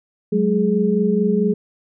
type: tone cluster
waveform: sine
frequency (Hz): 187.1 / 211.6 / 419.2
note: F#3 / G#3 / G#4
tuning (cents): +20 / +33 / +16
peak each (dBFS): -19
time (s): 0.32-1.54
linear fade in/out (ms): 10
effects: none